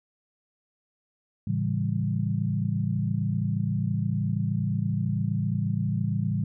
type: chord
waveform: sine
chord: A dominant seventh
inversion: none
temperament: equal with one note detuned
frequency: 110 / 138.59 / 164.81 / 197.59 Hz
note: A2 / C#3 / E3 / G3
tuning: 0 / 0 / 0 / +14 cents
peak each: -28 / -30 / -30 / -30 dBFS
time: 1.47-6.44 s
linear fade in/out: 5 ms
effects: none